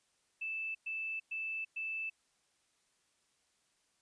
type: tone bursts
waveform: sine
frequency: 2637 Hz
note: E7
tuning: in tune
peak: -36 dBFS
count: 4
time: 0.41-2.1 s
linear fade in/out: 10 ms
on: 340 ms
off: 110 ms
effects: white hiss -75 dBFS RMS until 4.01 s + resampled to 22050 Hz